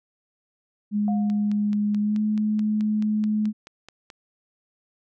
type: tone with pitch glide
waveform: sine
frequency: 207.7 to 213 Hz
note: G#3 to G#3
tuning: 0 to +44 cents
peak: -20 dBFS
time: 0.91-3.53 s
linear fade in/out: 50 ms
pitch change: +44 cents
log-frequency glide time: 2-2.19 s
type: tone with exponential decay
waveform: sine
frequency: 713 Hz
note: F5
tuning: 36 cents sharp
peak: -29 dBFS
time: 1.08-1.73 s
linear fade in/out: 1 ms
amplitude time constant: 140 ms
type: click train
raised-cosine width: 0.2 ms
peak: -25 dBFS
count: 14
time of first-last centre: 1.3-4.102 s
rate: 4.64 Hz
effects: none